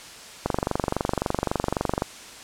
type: click train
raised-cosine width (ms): 1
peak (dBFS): -8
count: 38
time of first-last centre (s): 0.46-2.021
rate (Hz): 23.7
effects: white hiss -42 dBFS RMS until 2.43 s + low-pass 8000 Hz 12 dB/octave